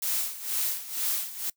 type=noise with tremolo; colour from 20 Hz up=blue; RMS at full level=-27 dBFS; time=0.02-1.5 s; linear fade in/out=5 ms; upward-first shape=sine; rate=2.1 Hz; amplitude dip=80%; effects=noise-tail reverb RT60 0.1 s tail -23 dB re dry